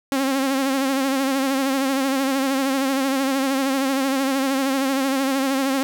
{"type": "tone with vibrato", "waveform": "sawtooth", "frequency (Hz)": 269.5, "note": "C#4", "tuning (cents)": -49, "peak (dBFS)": -15, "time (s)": [0.12, 5.83], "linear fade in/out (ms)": 0, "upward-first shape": "sine", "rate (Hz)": 13, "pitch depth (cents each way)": 53, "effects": []}